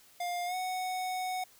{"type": "tone with pitch glide", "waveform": "square", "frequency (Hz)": [705, 740.1], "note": ["F5", "F#5"], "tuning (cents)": [16, 0], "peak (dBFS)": -33, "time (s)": [0.2, 1.44], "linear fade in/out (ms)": 5, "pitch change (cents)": 84, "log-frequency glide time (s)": [0.46, 0.55], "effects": ["white hiss -60 dBFS RMS until 1.59 s"]}